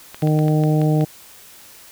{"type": "clicks", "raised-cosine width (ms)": 0.3, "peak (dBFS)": -18, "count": 8, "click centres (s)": [0.145, 0.222, 0.273, 0.39, 0.482, 0.637, 0.816, 1.01]}
{"type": "harmonic tone", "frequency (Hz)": 153.6, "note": "D#3", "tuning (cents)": -22, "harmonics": [1, 2, 3, 4, 5], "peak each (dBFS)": [-15, -21, -25, -27, -29], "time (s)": [0.22, 1.05], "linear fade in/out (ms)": 10}
{"effects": ["white hiss -44 dBFS RMS until 1.91 s"]}